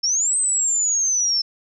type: linear two-way sweep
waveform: sine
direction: up then down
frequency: 5274 to 8280 to 5274 Hz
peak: -17 dBFS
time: 0.03-1.42 s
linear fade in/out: 10 ms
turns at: 0.37 s
effects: none